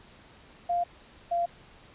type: tone pair in turn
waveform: sine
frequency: 698.5 / 689.7 Hz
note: F5 / F5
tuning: 0 / -22 cents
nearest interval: unison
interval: 22 cents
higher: first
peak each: -24 dBFS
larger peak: neither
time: 0.69-0.84 / 1.31-1.46 s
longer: neither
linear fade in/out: 10 ms
effects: pink hiss -54 dBFS RMS until 1.94 s + resampled to 8000 Hz